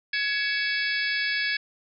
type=harmonic tone with a mistuned harmonic; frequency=561 Hz; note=C#5; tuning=21 cents sharp; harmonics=3 / 4 / 5 / 6 / 7 / 8 / 9; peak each=-27 / -30 / -34 / -35 / -39 / -34 / -35 dBFS; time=0.13-1.57 s; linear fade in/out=5 ms; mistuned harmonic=5; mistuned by=-110 cents; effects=none